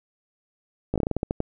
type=slowing click train; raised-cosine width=2 ms; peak=-11 dBFS; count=11; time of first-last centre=0.94-1.404 s; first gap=17 ms; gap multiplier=1.21; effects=none